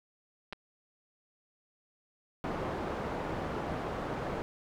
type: clicks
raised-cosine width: 0.3 ms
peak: -24 dBFS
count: 2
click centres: 0.526 / 0.531 s
type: low-pass noise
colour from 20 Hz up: white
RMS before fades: -36 dBFS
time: 2.44-4.42 s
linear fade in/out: 0 ms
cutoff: 790 Hz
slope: 12 dB/octave
effects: none